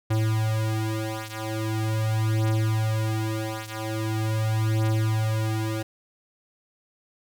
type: beating tone pair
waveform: square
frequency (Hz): 109.7 / 110.12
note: A2 / A2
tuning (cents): -5 / +2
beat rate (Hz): 0.42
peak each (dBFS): -26 / -28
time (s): 0.1-5.83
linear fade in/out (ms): 10
effects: none

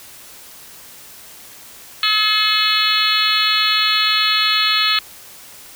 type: harmonic tone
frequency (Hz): 428.4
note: A4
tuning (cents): -46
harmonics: 3 / 4 / 5 / 6 / 7 / 8 / 9 / 10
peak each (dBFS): -21 / -25 / -25 / -22 / -23 / -21 / -23 / -19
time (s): 2.03-4.99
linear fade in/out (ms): 2
effects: white hiss -40 dBFS RMS until 5.75 s

